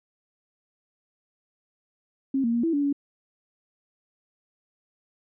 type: tone with pitch steps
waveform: sine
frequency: 270.1 / 232.5 / 236 / 330 / 286.7 / 283.1 Hz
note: C#4 / A#3 / A#3 / E4 / D4 / C#4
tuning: -45 / -4 / +22 / +2 / -42 / +37 cents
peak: -21 dBFS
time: 2.34-2.928 s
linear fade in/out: 5 ms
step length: 98 ms
effects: none